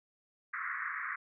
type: band-pass noise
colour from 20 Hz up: white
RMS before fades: -38 dBFS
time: 0.53-1.16 s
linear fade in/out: 10 ms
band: 1100 to 2100 Hz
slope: 96 dB/octave
effects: none